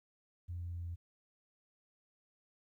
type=tone with pitch steps; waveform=sine; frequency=87.31 / 86.76 / 86.21 / 85.66 Hz; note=F2 / F2 / F2 / F2; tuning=0 / -11 / -22 / -33 cents; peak=-38 dBFS; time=0.48-0.96 s; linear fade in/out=20 ms; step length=120 ms; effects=tanh soft clip ceiling -34 dBFS + 13-bit